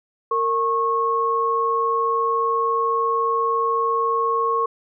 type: tone pair together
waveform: sine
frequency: 460 / 1094.1 Hz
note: A#4 / C#6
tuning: -23 / -23 cents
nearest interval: octave + minor third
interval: 1500 cents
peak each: -23 / -19 dBFS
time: 0.31-4.66 s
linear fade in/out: 5 ms
effects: none